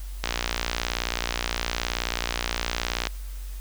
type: click train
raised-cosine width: 0.2 ms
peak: -7 dBFS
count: 168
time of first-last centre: 0.24-3.071 s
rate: 59 Hz
effects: added 46 Hz sine -32 dBFS peak until 3.6 s + white hiss -49 dBFS RMS until 3.6 s